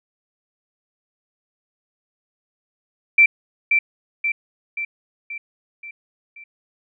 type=tone with echo; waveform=sine; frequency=2343 Hz; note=D7; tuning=5 cents flat; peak=-8 dBFS; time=3.18-3.26 s; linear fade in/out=5 ms; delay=530 ms; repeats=6; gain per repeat=-5 dB; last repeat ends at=6.44 s; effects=none

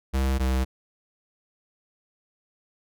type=tone pair in turn; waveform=square; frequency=66.4 / 65.03 Hz; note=C2 / C2; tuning=+26 / -10 cents; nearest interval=unison; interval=36 cents; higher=first; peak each=-22 dBFS; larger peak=neither; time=0.13-0.39 / 0.39-0.65 s; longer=neither; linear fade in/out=20 ms; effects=none

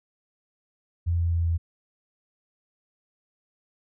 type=tone with pitch steps; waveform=sine; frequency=85.4 / 84.81 / 84.22 / 83.64 Hz; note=F2 / E2 / E2 / E2; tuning=-38 / +50 / +38 / +26 cents; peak=-21 dBFS; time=1.06-1.58 s; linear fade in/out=20 ms; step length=130 ms; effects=none

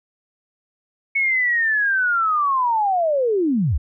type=linear sweep; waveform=sine; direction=down; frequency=2217 to 51.91 Hz; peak=-16 dBFS; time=1.15-3.78 s; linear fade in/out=10 ms; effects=none

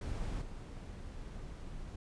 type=noise with level steps; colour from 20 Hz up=brown; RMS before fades=-38 / -45 dBFS; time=0.01-1.96 s; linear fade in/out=5 ms; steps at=0.41 s; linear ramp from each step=10 ms; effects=resampled to 22050 Hz

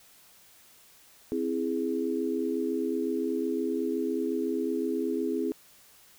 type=chord; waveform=sine; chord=C augmented; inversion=none; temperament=equal; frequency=261.6 / 329.6 / 415.3 Hz; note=C4 / E4 / G#4; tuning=0 / 0 / 0 cents; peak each=-31 / -31 / -31 dBFS; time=1.32-5.52 s; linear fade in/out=0 ms; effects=white hiss -57 dBFS RMS until 6.18 s

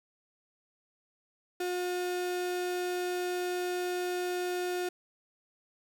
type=tone; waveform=35% pulse; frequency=359.1 Hz; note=F4; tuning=48 cents sharp; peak=-29 dBFS; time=1.6-4.89 s; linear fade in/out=5 ms; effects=none

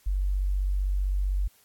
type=tone; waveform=sine; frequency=47.78 Hz; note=G1; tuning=44 cents flat; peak=-23 dBFS; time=0.06-1.48 s; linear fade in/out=10 ms; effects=white hiss -61 dBFS RMS until 1.64 s + AAC 64 kbps

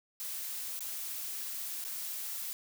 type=noise with dropouts; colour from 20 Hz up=blue; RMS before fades=-39 dBFS; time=0.2-2.53 s; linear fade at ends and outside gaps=0 ms; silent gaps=0.792-0.806 / 1.841-1.849 s; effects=none

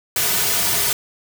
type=noise with comb filter; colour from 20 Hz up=white; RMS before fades=-19 dBFS; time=0.16-0.93 s; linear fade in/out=2 ms; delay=3.7 ms; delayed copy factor=-0.85; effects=none

